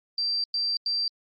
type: tone bursts at uneven times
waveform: sine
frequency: 4699 Hz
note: D8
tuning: in tune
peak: -24 dBFS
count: 3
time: 0.18-0.44 / 0.54-0.77 / 0.86-1.08 s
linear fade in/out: 2 ms
effects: Opus 48 kbps